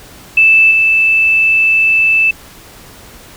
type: tone with level steps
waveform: sine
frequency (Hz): 2637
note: E7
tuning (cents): 0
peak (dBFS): -4 / -7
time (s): 0.37-2.31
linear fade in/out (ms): 5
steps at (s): 0.71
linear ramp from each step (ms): 2
effects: pink hiss -37 dBFS RMS until 3.36 s